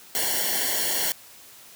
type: noise with comb filter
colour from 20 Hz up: white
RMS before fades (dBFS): -25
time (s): 0.15-1.12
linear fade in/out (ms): 0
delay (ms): 0.8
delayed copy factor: -1
effects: white hiss -48 dBFS RMS until 1.75 s + high-pass 80 Hz 12 dB/octave